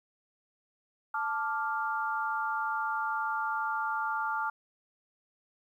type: chord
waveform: sine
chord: D minor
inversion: second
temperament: equal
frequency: 880 / 1174.7 / 1396.9 Hz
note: A5 / D6 / F6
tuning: 0 / 0 / 0 cents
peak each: -33 / -35 / -33 dBFS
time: 1.14-4.5 s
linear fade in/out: 5 ms
effects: 11-bit